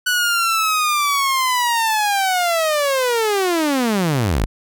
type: linear sweep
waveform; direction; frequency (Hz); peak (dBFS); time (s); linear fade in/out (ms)
sawtooth; down; 1488 to 36.71; -12; 0.06-4.46; 10
effects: none